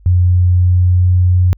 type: tone with pitch glide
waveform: sine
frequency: 89.5 to 90.33 Hz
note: F2 to F#2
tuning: +43 to -41 cents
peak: -7 dBFS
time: 0.06-1.53 s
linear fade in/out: 0 ms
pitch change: +16 cents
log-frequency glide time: 0.21-1.06 s
effects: added 50 Hz sine -40 dBFS peak until 1.57 s